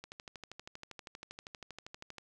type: click train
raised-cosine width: 0.2 ms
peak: -28 dBFS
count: 28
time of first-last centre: 0.04-2.183 s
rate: 12.6 Hz
effects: none